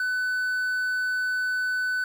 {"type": "tone with quantisation", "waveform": "triangle", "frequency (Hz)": 1500, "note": "F#6", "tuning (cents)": 23, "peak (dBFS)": -22, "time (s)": [0, 2.04], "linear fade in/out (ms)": 2, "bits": 8, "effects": []}